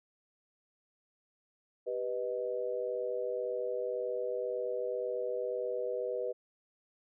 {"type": "chord", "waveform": "sine", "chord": "G augmented", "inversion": "none", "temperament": "equal", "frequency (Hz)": [392, 493.9, 622.3], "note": ["G4", "B4", "D#5"], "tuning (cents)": [0, 0, 0], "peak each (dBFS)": [-39, -34, -39], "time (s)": [1.86, 6.33], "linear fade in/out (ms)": 20, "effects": []}